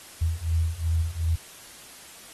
sine beating tone pair, 80.6 / 83.3 Hz, E2 / E2, -38 / +19 cents, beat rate 2.7 Hz, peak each -26 / -25 dBFS, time 0.21-1.36 s, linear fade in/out 10 ms, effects white hiss -46 dBFS RMS until 2.33 s + AAC 32 kbps

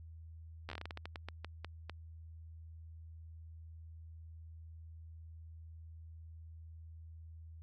slowing click train, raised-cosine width 0.3 ms, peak -27 dBFS, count 16, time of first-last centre 0.69-1.897 s, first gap 11 ms, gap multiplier 1.25, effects added 81 Hz sine -49 dBFS peak until 7.62 s

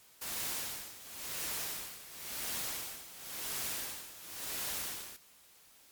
white noise with tremolo, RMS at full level -37 dBFS, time 0.21-5.17 s, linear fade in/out 10 ms, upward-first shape sine, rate 0.95 Hz, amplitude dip 80%, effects white hiss -61 dBFS RMS until 5.91 s + MP3 96 kbps

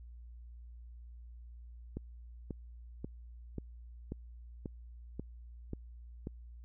click train, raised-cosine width 3 ms, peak -26 dBFS, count 9, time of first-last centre 1.97-6.271 s, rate 1.86 Hz, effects added 59 Hz sine -48 dBFS peak until 6.64 s

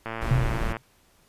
click train, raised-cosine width 0.5 ms, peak -17 dBFS, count 81, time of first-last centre 0.06-0.768 s, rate 113 Hz
brown noise, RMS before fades -27 dBFS, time 0.21-0.73 s, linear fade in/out 10 ms
sine tone with exponential decay, 128 Hz, C3, 38 cents flat, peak -16 dBFS, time 0.31-0.82 s, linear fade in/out 0 ms, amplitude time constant 110 ms
effects pink hiss -61 dBFS RMS until 1.28 s + resampled to 32000 Hz

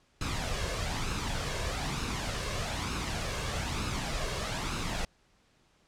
pink noise with flanger, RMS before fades -33 dBFS, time 0.21-5.05 s, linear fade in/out 2 ms, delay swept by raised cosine 0.76 to 1.86 ms, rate 1.1 Hz, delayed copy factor +0.5, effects pink hiss -67 dBFS RMS until 5.87 s + low-pass 7000 Hz 12 dB/octave

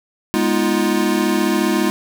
square chord, F half-diminished seventh, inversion first, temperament equal with one note detuned, 207.7 / 246.9 / 314.7 / 349.2 Hz, Ab3 / Cb4 / Eb4 / F4, 0 / 0 / +20 / 0 cents, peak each -21 / -23 / -21 / -21 dBFS, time 0.34-1.9 s, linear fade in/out 0 ms, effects none

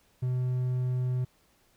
triangle tone, 126.3 Hz, B2, 39 cents sharp, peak -24 dBFS, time 0.22-1.25 s, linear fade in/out 10 ms, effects pink hiss -66 dBFS RMS until 1.76 s

